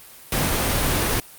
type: noise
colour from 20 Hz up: pink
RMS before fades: -21 dBFS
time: 0.32-1.2 s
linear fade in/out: 2 ms
effects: white hiss -44 dBFS RMS until 1.38 s + Opus 32 kbps